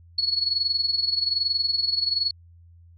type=tone with amplitude modulation; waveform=sine; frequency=4375 Hz; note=C#8; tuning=24 cents flat; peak=-18 dBFS; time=0.18-2.31 s; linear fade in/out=5 ms; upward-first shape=sine; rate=21.2 Hz; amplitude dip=75%; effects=added 85 Hz sine -48 dBFS peak until 2.97 s

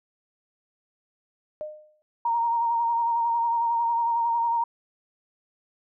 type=tone with exponential decay; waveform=sine; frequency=610 Hz; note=D#5; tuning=34 cents flat; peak=-28 dBFS; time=1.61-2.02 s; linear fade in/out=0 ms; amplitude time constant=88 ms
type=tone with vibrato; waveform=sine; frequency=932.3 Hz; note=A#5; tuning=in tune; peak=-21 dBFS; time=2.25-4.64 s; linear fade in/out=5 ms; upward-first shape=sine; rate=11 Hz; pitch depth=27 cents each way
effects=none

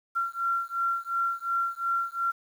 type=beating tone pair; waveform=sine; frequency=1368 / 1370.8 Hz; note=F6 / F6; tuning=-36 / -33 cents; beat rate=2.8 Hz; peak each=-29 dBFS; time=0.15-2.32 s; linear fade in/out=20 ms; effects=9-bit

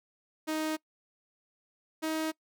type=tone pair in turn; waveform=sawtooth; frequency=312.4 / 316.2 Hz; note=D#4 / D#4; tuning=+7 / +28 cents; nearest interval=unison; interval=21 cents; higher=second; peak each=-26 dBFS; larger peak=neither; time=0.47-0.77 / 2.02-2.32 s; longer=neither; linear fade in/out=20 ms; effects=noise-tail reverb RT60 0.1 s tail -23 dB re dry

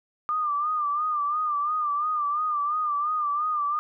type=tone with vibrato; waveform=sine; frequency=1200 Hz; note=D6; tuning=37 cents sharp; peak=-23 dBFS; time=0.29-3.79 s; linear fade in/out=0 ms; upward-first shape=sine; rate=2.9 Hz; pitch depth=69 cents each way; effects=none

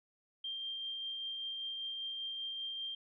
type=tone with tremolo; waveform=sine; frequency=3178 Hz; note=G7; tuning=23 cents sharp; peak=-37 dBFS; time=0.44-2.95 s; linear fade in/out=5 ms; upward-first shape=triangle; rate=5.1 Hz; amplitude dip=25%; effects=none

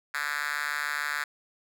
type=tone with high-pass filter; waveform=5% pulse; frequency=146.8 Hz; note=D3; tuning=in tune; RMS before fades=-31 dBFS; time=0.14-1.24 s; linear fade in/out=5 ms; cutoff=1600 Hz; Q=2.8; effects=none

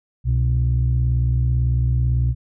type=tone pair together; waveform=sine; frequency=65.41 / 123.47 Hz; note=C2 / B2; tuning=0 / 0 cents; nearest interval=major seventh; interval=1100 cents; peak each=-17 dBFS; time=0.24-2.35 s; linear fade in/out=50 ms; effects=tanh soft clip ceiling -11 dBFS

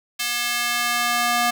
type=tone with high-pass filter sweep; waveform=square; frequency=239.9 Hz; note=A#3; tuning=50 cents sharp; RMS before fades=-22 dBFS; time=0.19-1.51 s; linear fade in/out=10 ms; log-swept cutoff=2500 to 770 Hz; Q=0.91; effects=none

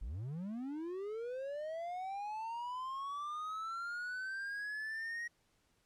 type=linear sweep; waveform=triangle; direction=up; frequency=39.56 to 1894 Hz; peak=-37 dBFS; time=0.01-5.28 s; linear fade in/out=10 ms; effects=pink hiss -75 dBFS RMS until 5.85 s + low-pass 11000 Hz 12 dB/octave

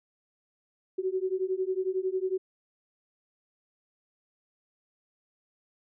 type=beating tone pair; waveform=sine; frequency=370 / 381 Hz; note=F#4 / G4; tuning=0 / -49 cents; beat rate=11 Hz; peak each=-30 dBFS; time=0.98-2.38 s; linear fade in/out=10 ms; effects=none

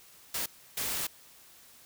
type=noise bursts at uneven times; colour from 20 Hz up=white; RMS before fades=-33 dBFS; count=2; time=0.34-0.46 / 0.77-1.07 s; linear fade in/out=5 ms; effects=white hiss -56 dBFS RMS until 1.85 s

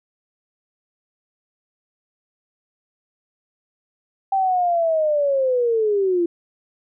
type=linear sweep; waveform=sine; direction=down; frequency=784 to 335.8 Hz; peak=-16 dBFS; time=4.32-6.26 s; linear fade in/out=5 ms; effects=none

